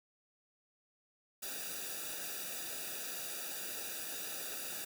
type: noise with comb filter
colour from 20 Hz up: white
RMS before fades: -42 dBFS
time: 1.42-4.85 s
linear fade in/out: 10 ms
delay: 0.94 ms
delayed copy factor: -1
effects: none